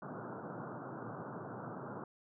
pink band-pass noise, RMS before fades -45 dBFS, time 0.02-2.04 s, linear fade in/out 2 ms, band 110 to 1500 Hz, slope 96 dB/octave, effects none

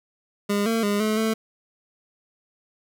25% pulse tone with pitch steps, 203.6 / 226.8 / 204.5 / 215.7 / 221.3 Hz, G#3 / A#3 / G#3 / A3 / A3, -34 / -47 / -26 / -34 / +10 cents, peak -17 dBFS, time 0.49-1.34 s, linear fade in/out 10 ms, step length 170 ms, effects none

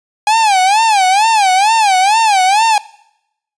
45% pulse tone with vibrato, 819 Hz, G#5, 24 cents flat, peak -8 dBFS, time 0.27-2.78 s, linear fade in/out 2 ms, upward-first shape sine, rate 2.2 Hz, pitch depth 180 cents each way, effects noise-tail reverb RT60 0.8 s tail -21 dB re dry + resampled to 22050 Hz

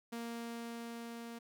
sawtooth tone with level ramp, 233.1 Hz, A#3, in tune, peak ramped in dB -36 to -41 dBFS, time 0.12-1.39 s, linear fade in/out 10 ms, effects none

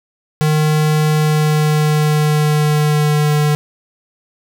square tone with pitch glide, 153.3 to 149.54 Hz, D#3 to D3, -25 to +32 cents, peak -12 dBFS, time 0.41-3.55 s, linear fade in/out 0 ms, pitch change -43 cents, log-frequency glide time 1.14-3.33 s, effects none

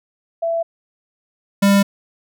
sine / square tone pair in turn, 667 / 199.28 Hz, E5 / G3, +20 / +29 cents, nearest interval octave + major sixth, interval 2091 cents, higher first, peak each -17 / -11 dBFS, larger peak second, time 0.42-0.63 / 1.62-1.83 s, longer neither, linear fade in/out 10 ms, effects none

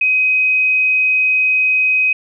sine tone, 2520 Hz, D#7, 21 cents sharp, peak -11 dBFS, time 0.01-2.13 s, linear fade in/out 5 ms, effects none

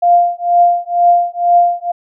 sine tone with tremolo, 698.5 Hz, F5, in tune, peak -4 dBFS, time 0.02-1.92 s, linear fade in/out 10 ms, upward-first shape triangle, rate 2.1 Hz, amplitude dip 100%, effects none

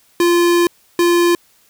square tone pair in turn, 346.3 / 346.3 Hz, F4 / F4, -15 / -15 cents, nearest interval unison, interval 0 cents, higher neither, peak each -11 dBFS, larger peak neither, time 0.2-0.67 / 0.99-1.35 s, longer first, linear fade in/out 2 ms, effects white hiss -54 dBFS RMS until 1.69 s

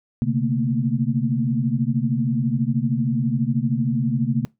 sine tone cluster, 128.8 / 142.5 / 222.6 / 235.1 Hz, C3 / C#3 / A3 / A#3, -27 / +48 / +20 / +15 cents, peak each -24 dBFS, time 0.22-4.45 s, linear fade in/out 0 ms, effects noise-tail reverb RT60 0.2 s tail -23 dB re dry

